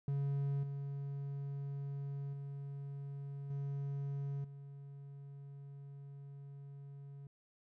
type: tone with level steps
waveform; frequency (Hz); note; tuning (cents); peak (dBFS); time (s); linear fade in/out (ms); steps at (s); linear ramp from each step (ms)
triangle; 140; C#3; +18; -31 / -37 / -40 / -35 / -46; 0.08-7.27; 2; 0.63 / 2.33 / 3.5 / 4.44; 5
effects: none